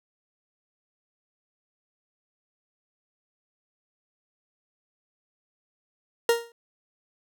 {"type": "tone with exponential decay", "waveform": "40% pulse", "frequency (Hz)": 467.1, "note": "A#4", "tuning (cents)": 3, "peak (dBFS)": -14, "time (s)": [6.29, 6.52], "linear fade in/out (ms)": 2, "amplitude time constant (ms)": 48, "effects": []}